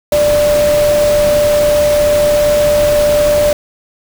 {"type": "tone in noise", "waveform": "sine", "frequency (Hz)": 591, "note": "D5", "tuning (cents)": 11, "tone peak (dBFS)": -8, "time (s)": [0.12, 3.53], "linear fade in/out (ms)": 2, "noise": "pink", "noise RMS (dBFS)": -20, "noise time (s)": [0.12, 3.53], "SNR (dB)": 9, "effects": []}